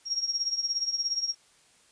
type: tone with tremolo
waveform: sine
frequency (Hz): 5588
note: F8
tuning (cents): 0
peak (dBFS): -23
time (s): 0.05-1.35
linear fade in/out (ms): 50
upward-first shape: triangle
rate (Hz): 17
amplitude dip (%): 85
effects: white hiss -61 dBFS RMS until 1.91 s + resampled to 22050 Hz